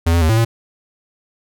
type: tone with pitch steps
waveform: square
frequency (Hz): 83.4 / 85.2 / 79.4 / 111.9 / 114.7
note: E2 / F2 / D#2 / A2 / A#2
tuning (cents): +21 / -42 / +36 / +30 / -28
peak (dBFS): -12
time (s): 0.06-0.45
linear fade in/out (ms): 10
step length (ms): 78
effects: none